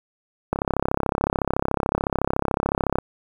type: click train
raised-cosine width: 1 ms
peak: -6 dBFS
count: 84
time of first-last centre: 0.53-2.986 s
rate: 33.8 Hz
effects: 7-bit